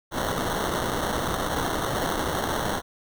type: noise with sample-and-hold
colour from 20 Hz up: blue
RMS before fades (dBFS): -27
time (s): 0.11-2.82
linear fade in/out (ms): 50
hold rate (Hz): 2450
effects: none